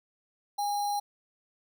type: tone with sample-and-hold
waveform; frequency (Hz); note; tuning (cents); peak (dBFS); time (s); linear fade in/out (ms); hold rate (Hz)
sine; 819; G#5; -24; -27; 0.58-1; 10; 4900
effects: none